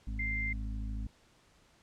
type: harmonic tone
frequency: 53.3 Hz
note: G#1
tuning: 46 cents sharp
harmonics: 1 / 2 / 4 / 5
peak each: -35 / -44 / -46 / -50 dBFS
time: 0.07-1.07 s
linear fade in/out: 5 ms
type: tone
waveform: sine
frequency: 2093 Hz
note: C7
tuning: in tune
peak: -33 dBFS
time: 0.19-0.53 s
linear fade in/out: 5 ms
effects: pink hiss -65 dBFS RMS until 1.82 s + low-pass 8000 Hz 12 dB/octave